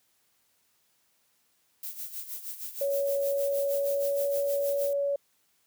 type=noise with tremolo; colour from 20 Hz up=violet; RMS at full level=-36 dBFS; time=1.83-4.93 s; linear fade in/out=0 ms; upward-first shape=sine; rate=6.4 Hz; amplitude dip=70%
type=tone with pitch glide; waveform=sine; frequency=559 to 564.2 Hz; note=C#5 to C#5; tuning=+14 to +30 cents; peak=-25 dBFS; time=2.81-5.16 s; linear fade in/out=5 ms; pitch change=+16 cents; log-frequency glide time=3.18-4.48 s
effects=white hiss -70 dBFS RMS until 5.66 s + high-pass 60 Hz 12 dB/octave